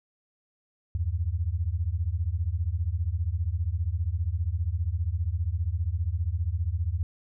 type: beating tone pair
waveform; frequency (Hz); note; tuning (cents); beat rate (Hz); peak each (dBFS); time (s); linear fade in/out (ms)
sine; 77.78 / 92.78; D#2 / F#2; 0 / +5; 15; -28; 0.95-7.03; 0
effects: none